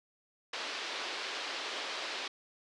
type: band-pass noise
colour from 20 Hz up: white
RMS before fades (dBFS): -39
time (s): 0.53-2.28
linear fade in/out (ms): 5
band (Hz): 320 to 4500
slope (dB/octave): 24
effects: resampled to 24000 Hz